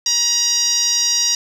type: tone with band-pass filter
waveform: 10% pulse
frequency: 951 Hz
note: A#5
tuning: 34 cents sharp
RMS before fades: -17 dBFS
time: 0.06-1.35 s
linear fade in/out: 2 ms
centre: 5500 Hz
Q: 4.8
effects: none